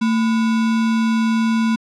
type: tone with sample-and-hold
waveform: sine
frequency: 224.8 Hz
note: A3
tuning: 37 cents sharp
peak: -14 dBFS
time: 0.01-1.76 s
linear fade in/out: 10 ms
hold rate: 1225 Hz
effects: low-pass 5000 Hz 12 dB/octave